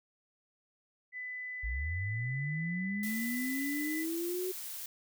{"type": "tone", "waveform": "sine", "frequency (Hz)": 2000, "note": "B6", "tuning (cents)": 21, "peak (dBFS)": -38, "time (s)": [1.12, 4.06], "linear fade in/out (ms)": 50}
{"type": "linear sweep", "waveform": "sine", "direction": "up", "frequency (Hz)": [52.8, 375.4], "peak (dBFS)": -33, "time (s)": [1.63, 4.52], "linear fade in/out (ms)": 10}
{"type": "noise", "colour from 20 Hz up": "blue", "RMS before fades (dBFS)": -42, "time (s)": [3.03, 4.86], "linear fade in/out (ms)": 2}
{"effects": []}